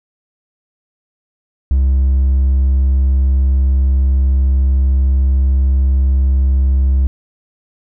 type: tone with hard clipping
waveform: sine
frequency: 66.7 Hz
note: C2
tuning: 34 cents sharp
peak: -10 dBFS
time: 1.71-7.07 s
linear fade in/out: 0 ms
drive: 2 dB
effects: none